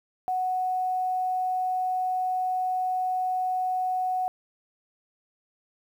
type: tone with quantisation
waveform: sine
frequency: 740 Hz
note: F#5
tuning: in tune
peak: -24 dBFS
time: 0.28-4.28 s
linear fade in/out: 0 ms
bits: 9
effects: none